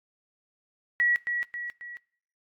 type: tone with echo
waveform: sine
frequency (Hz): 1926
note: B6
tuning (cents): -44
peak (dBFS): -20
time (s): 1-1.16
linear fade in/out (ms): 0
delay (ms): 270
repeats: 3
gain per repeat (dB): -6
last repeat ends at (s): 1.97
effects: noise-tail reverb RT60 0.6 s tail -23 dB re dry + AAC 64 kbps